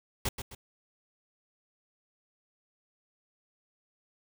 pink noise with echo, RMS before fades -30 dBFS, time 0.25-0.29 s, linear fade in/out 5 ms, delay 130 ms, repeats 2, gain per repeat -8 dB, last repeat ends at 0.55 s, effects none

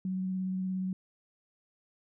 sine tone with vibrato, 186.9 Hz, F#3, 18 cents sharp, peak -30 dBFS, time 0.05-0.93 s, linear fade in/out 2 ms, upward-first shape sine, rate 17 Hz, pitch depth 13 cents each way, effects none

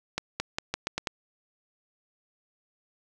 accelerating click train, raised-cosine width 0.2 ms, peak -11 dBFS, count 7, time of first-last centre 0.18-1.072 s, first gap 220 ms, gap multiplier 0.84, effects none

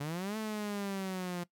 sawtooth linear two-way sweep, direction up then down, 138.59 to 220 to 173.7 Hz, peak -31 dBFS, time 0-1.44 s, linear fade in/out 10 ms, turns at 0.37 s, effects noise-tail reverb RT60 0.1 s tail -19 dB re dry

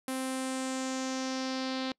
sawtooth tone with low-pass filter sweep, 261.6 Hz, C4, in tune, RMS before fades -34 dBFS, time 0.08-1.92 s, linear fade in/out 2 ms, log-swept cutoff 11000 to 4100 Hz, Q 3.2, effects noise-tail reverb RT60 0.1 s tail -25 dB re dry

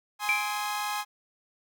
sawtooth chord, Ab major, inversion none, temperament equal with one note detuned, 830.6 / 1046.5 / 1267.7 Hz, Ab5 / C6 / Eb6, 0 / 0 / +32 cents, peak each -28 / -31 / -33 dBFS, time 0.19-1.05 s, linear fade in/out 50 ms
sine tone with exponential decay, 2349 Hz, D7, in tune, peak -20 dBFS, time 0.29-0.7 s, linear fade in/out 0 ms, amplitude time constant 87 ms
effects none

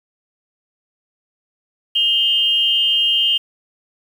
sine tone pair together, 2846 / 3149 Hz, F7 / G7, +32 / +7 cents, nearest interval major second, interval 175 cents, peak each -16 dBFS, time 1.95-3.38 s, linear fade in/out 10 ms, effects 7-bit

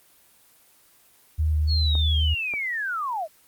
sine tone with vibrato, 77 Hz, D#2, 17 cents flat, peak -19 dBFS, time 1.38-2.35 s, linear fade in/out 20 ms, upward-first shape square, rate 3.3 Hz, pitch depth 17 cents each way
sine linear sweep, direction down, 4406 to 584 Hz, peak -25 dBFS, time 1.67-3.28 s, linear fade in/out 50 ms
clicks, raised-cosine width 1 ms, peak -23 dBFS, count 2, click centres 1.953 / 2.538 s
effects white hiss -57 dBFS RMS until 3.47 s + Opus 24 kbps

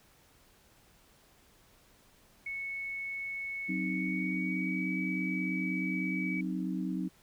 sine tone with pitch glide, 2207 to 2280 Hz, C#7 to C#7, -8 to +48 cents, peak -35 dBFS, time 2.46-6.41 s, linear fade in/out 5 ms, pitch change +56 cents, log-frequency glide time 3.76-4.91 s
sine chord, C diminished, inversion second, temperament equal, 185 / 261.6 / 311.1 Hz, Gb3 / C4 / Eb4, 0 / 0 / 0 cents, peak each -34 / -37 / -37 dBFS, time 3.68-7.09 s, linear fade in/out 20 ms
effects pink hiss -63 dBFS RMS until 7.22 s

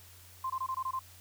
sine tone bursts, 1046.5 Hz, C6, in tune, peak -31 dBFS, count 7, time 0.44-0.992 s, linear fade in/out 5 ms, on 60 ms, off 22 ms, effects added 89 Hz sine -56 dBFS peak until 1.2 s + white hiss -56 dBFS RMS until 1.2 s

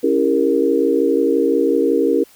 sine chord, C# diminished seventh, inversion none, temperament equal with one note detuned, 277.2 / 329.6 / 400.5 / 466.2 Hz, C#4 / E4 / G4 / Bb4, 0 / 0 / +37 / 0 cents, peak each -19 / -19 / -19 / -17 dBFS, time 0.03-2.24 s, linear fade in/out 10 ms, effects white hiss -49 dBFS RMS until 2.35 s

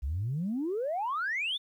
sine exponential sweep, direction up, 61.7 to 3645 Hz, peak -28 dBFS, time 0.02-1.58 s, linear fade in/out 20 ms, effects tanh soft clip ceiling -25 dBFS + 11-bit

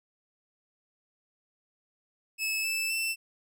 sawtooth tone with pitch steps, 2600 / 2635 / 2670 Hz, E7 / E7 / E7, -24 / -1 / +22 cents, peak -25 dBFS, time 2.38-3.16 s, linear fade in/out 50 ms, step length 260 ms, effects none

